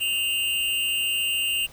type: tone with amplitude modulation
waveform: square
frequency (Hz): 2794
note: F7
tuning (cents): 0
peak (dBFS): -20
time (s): 0-1.67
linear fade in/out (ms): 20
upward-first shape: sine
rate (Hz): 234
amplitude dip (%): 70
effects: pink hiss -49 dBFS RMS until 1.72 s